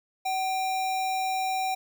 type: tone with sample-and-hold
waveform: sine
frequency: 758 Hz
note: F#5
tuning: 42 cents sharp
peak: -25 dBFS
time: 0.25-1.75 s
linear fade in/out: 10 ms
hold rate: 3150 Hz
effects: none